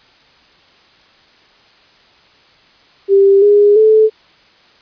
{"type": "tone with pitch steps", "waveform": "sine", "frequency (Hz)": [394, 411.1, 435.4], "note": ["G4", "G#4", "A4"], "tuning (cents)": [9, -18, -18], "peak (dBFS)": -5, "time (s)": [3.08, 4.1], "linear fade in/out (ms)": 50, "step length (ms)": 340, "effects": ["white hiss -48 dBFS RMS until 4.81 s", "resampled to 11025 Hz"]}